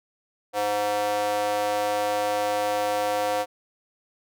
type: tone with high-pass filter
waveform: square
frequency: 103.83 Hz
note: G#2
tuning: in tune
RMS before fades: -25 dBFS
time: 0.53-3.46 s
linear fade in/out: 50 ms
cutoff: 610 Hz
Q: 5.4
effects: none